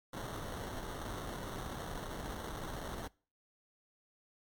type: noise with sample-and-hold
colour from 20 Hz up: pink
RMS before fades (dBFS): -42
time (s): 0.13-3.08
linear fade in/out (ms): 5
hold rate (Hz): 2450
effects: noise-tail reverb RT60 0.4 s tail -24 dB re dry + MP3 96 kbps